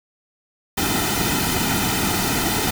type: noise with comb filter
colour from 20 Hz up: pink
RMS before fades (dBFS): -21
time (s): 0.77-2.71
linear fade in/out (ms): 10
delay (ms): 1.8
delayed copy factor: -0.7
effects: none